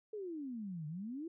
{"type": "exponential two-way sweep", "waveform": "sine", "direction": "down then up", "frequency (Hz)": [441.4, 146.83, 347.1], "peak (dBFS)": -40, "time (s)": [0.13, 1.28], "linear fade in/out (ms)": 5, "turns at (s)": 0.87, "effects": []}